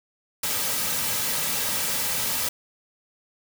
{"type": "noise with comb filter", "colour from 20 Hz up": "white", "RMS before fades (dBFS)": -26, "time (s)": [0.43, 2.49], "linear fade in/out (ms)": 5, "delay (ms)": 2.8, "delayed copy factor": -0.5, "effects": []}